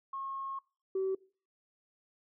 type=tone pair in turn; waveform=sine; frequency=1084 / 381.9 Hz; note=C#6 / G4; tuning=-39 / -45 cents; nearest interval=octave + tritone; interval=1806 cents; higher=first; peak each=-36 / -28 dBFS; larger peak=second; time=0.13-0.59 / 0.95-1.15 s; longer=first; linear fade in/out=5 ms; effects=noise-tail reverb RT60 0.4 s tail -23 dB re dry + tanh soft clip ceiling -26 dBFS